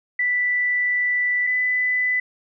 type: tone pair in turn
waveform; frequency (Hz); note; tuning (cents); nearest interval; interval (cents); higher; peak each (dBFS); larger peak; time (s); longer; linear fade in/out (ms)
sine; 1975.5 / 1998.5; B6 / B6; 0 / +20; unison; 20; second; -18; neither; 0.19-1.47 / 1.47-2.2; first; 5
effects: none